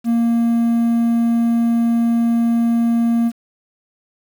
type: tone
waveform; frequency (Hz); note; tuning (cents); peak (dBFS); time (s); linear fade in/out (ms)
triangle; 232.9; A#3; -1; -11; 0.04-3.32; 50
effects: 7-bit